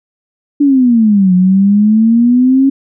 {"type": "exponential two-way sweep", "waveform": "sine", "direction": "down then up", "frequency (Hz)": [293.1, 180, 275.2], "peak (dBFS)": -5, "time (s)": [0.6, 2.7], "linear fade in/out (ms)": 10, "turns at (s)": 1.34, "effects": []}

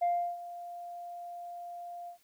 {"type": "tone with ADSR envelope", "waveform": "sine", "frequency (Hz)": 698.5, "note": "F5", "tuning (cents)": 0, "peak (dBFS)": -23, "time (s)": [0.01, 2.18], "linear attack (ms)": 18, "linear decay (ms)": 340, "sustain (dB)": -17, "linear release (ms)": 100, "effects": ["tanh soft clip ceiling -23 dBFS", "white hiss -68 dBFS RMS until 2.23 s"]}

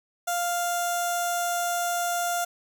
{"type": "tone with notch filter", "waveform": "15% pulse", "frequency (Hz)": 698.5, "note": "F5", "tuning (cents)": 0, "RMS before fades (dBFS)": -27, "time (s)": [0.27, 2.45], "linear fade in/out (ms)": 10, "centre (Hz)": 2300, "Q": 0.6, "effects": ["10-bit"]}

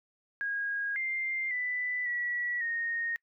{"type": "tone with pitch steps", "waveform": "sine", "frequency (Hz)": [1637, 2098, 1988, 1938, 1856], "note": ["G#6", "C7", "B6", "B6", "A#6"], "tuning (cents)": [-25, 4, 11, -33, -8], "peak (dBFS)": -30, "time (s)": [0.41, 3.16], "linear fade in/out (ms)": 0, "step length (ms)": 550, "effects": ["noise-tail reverb RT60 0.1 s tail -25 dB re dry"]}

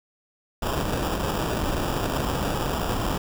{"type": "noise with sample-and-hold", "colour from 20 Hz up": "pink", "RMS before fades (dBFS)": -26, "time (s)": [0.62, 3.18], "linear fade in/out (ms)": 5, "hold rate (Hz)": 2100, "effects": []}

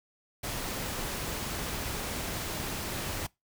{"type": "noise", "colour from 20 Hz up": "pink", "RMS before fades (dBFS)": -35, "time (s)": [0.43, 3.27], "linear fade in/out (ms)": 10, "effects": ["noise-tail reverb RT60 0.2 s tail -23 dB re dry"]}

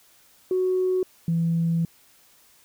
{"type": "tone pair in turn", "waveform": "sine", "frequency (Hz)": [370, 166.54], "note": ["F#4", "E3"], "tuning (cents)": [0, 18], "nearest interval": "octave + major second", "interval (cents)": 1382, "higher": "first", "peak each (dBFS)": -19, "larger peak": "neither", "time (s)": [[0.51, 1.03], [1.28, 1.85]], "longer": "second", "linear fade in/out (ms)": 2, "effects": ["tanh soft clip ceiling -15 dBFS", "white hiss -57 dBFS RMS until 2.64 s"]}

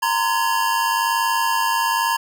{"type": "tone cluster", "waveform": "square", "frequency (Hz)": [926, 1027, 1684], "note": ["A#5", "C6", "G#6"], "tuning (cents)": [-12, -33, 24], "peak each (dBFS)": [-21, -23, -26], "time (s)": [0.02, 2.17], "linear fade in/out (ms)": 10, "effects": []}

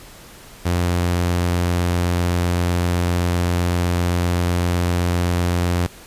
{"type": "tone", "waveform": "sawtooth", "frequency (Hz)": 87.8, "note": "F2", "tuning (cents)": 10, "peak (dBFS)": -13, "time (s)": [0.65, 5.87], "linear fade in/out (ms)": 10, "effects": ["pink hiss -42 dBFS RMS until 6.06 s", "resampled to 32000 Hz"]}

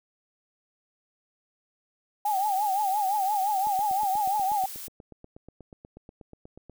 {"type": "tone with vibrato", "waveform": "sine", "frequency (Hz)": 801, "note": "G5", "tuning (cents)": 37, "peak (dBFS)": -23, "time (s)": [2.25, 4.66], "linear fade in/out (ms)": 5, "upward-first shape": "triangle", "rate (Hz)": 5.8, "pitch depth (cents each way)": 140}
{"type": "noise", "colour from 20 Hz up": "blue", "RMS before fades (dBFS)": -39, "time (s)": [2.25, 4.88], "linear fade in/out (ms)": 10}
{"type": "click train", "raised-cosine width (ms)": 2, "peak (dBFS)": -32, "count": 26, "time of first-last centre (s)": [3.67, 6.697], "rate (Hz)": 8.26}
{"effects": []}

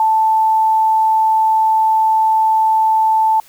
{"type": "tone", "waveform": "sine", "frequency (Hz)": 880, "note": "A5", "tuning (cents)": 0, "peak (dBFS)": -10, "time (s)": [0, 3.4], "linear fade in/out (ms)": 2, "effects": ["white hiss -46 dBFS RMS until 3.48 s"]}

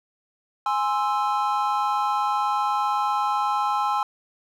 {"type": "chord", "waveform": "triangle", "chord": "Ab augmented", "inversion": "none", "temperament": "equal", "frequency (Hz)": [830.6, 1046.5, 1318.5], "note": ["Ab5", "C6", "E6"], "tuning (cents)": [0, 0, 0], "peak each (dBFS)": [-22, -24, -25], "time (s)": [0.66, 4.03], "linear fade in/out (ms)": 2, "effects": []}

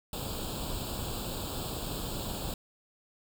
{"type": "noise with comb filter", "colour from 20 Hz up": "pink", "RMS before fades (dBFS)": -36, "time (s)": [0.13, 2.54], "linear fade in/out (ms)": 2, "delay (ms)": 0.25, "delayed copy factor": 0.9, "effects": []}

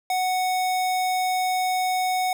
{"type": "tone", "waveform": "square", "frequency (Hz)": 740, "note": "F#5", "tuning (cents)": 0, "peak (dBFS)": -22, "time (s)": [0.1, 2.33], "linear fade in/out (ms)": 2, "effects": []}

